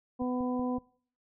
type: harmonic tone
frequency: 250 Hz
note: B3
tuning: 21 cents sharp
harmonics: 1 / 2 / 3 / 4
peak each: -30 / -36 / -40 / -42 dBFS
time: 0.19-0.79 s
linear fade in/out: 20 ms
type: click train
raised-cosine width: 5 ms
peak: -35 dBFS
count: 4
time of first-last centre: 0.22-0.783 s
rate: 5.33 Hz
effects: noise-tail reverb RT60 0.5 s tail -22 dB re dry